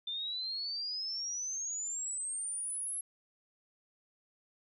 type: exponential sweep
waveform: sine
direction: up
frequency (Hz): 3549 to 11140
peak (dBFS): -35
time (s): 0.07-3.01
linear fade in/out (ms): 5
effects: none